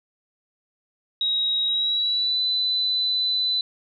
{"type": "tone with pitch glide", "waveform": "sine", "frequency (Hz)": [3810, 4002], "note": ["A#7", "B7"], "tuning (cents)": [37, 22], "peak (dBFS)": -20, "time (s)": [1.21, 3.61], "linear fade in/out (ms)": 2, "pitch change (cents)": 85, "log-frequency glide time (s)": [1.65, 2.41], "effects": []}